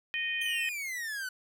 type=harmonic tone; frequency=619 Hz; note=D#5; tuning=9 cents flat; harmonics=3 / 4 / 5; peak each=-34 / -33 / -37 dBFS; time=0.14-0.69 s; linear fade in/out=0 ms
type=exponential sweep; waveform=45% pulse; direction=down; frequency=3179 to 1480 Hz; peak=-34 dBFS; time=0.41-1.29 s; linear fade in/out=5 ms
effects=none